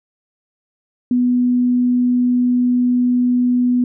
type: tone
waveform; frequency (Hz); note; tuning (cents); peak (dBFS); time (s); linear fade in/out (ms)
sine; 246.9; B3; 0; -12; 1.11-3.84; 2
effects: none